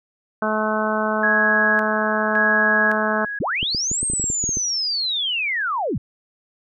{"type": "harmonic tone", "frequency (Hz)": 215.6, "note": "A3", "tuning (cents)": -35, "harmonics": [1, 2, 3, 4, 5, 6, 7], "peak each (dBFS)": [-25, -28, -24, -28, -27, -28, -27], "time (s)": [0.42, 3.25], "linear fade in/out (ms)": 2}
{"type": "tone with tremolo", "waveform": "sine", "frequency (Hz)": 1661.2, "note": "G#6", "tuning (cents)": 0, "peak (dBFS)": -16, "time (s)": [1.23, 3.39], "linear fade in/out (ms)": 5, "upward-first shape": "square", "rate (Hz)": 0.89, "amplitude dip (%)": 65}
{"type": "linear two-way sweep", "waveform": "sine", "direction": "up then down", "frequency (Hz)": [72.6, 8500, 72.6], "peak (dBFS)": -20, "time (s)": [3.4, 5.98], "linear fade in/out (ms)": 5, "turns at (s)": 4.04}
{"type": "clicks", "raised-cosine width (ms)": 3, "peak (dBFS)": -16, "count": 12, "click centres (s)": [3.629, 3.748, 3.915, 4.03, 4.1, 4.135, 4.198, 4.241, 4.301, 4.44, 4.492, 4.571]}
{"effects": []}